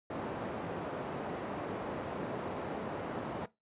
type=band-pass noise; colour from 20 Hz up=white; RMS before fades=-39 dBFS; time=0.1-3.46 s; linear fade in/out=5 ms; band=110 to 710 Hz; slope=12 dB/octave; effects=noise-tail reverb RT60 0.2 s tail -19 dB re dry + resampled to 8000 Hz